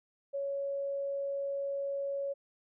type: tone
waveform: sine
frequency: 557 Hz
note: C#5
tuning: 8 cents sharp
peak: -32 dBFS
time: 0.33-2.34 s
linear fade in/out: 20 ms
effects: none